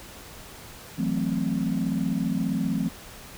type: chord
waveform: sine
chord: F# half-diminished seventh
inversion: third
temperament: equal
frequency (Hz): 164.81 / 185 / 220 / 261.6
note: E3 / F#3 / A3 / C4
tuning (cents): 0 / 0 / 0 / 0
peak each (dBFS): -29 / -28 / -28 / -28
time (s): 0.98-2.89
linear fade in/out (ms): 10
effects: tanh soft clip ceiling -15 dBFS + pink hiss -44 dBFS RMS until 3.37 s